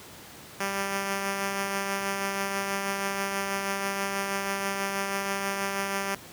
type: tone with tremolo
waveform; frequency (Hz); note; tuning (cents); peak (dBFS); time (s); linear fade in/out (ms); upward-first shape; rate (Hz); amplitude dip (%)
5% pulse; 196.9; G3; +8; -15; 0.6-6.15; 5; triangle; 6.2; 35
effects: pink hiss -46 dBFS RMS until 6.32 s + high-pass 100 Hz 12 dB/octave